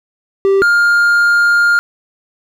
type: tone pair in turn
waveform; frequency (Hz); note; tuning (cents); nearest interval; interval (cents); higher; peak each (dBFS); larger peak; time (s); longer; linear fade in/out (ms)
triangle; 391 / 1408.3; G4 / F6; -4 / +14; octave + minor seventh; 2218; second; -6; neither; 0.45-0.62 / 0.62-1.79; second; 0
effects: none